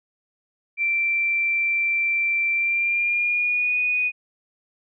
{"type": "tone with pitch glide", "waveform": "sine", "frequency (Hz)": [2349, 2476], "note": ["D7", "D#7"], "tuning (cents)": [0, -9], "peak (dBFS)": -19, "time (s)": [0.77, 4.12], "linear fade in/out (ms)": 50, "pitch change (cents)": 91, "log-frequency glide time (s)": [2.53, 3.8], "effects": []}